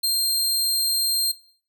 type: tone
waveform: sawtooth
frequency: 4186 Hz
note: C8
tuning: in tune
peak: -17 dBFS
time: 0.03-1.32 s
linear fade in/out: 10 ms
effects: noise-tail reverb RT60 0.5 s tail -18 dB re dry